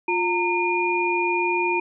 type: tone cluster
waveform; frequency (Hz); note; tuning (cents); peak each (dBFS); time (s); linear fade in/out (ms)
sine; 352.7 / 917 / 2427; F4 / A#5 / D#7; +17 / -29 / -44; -24; 0.08-1.8; 5
effects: none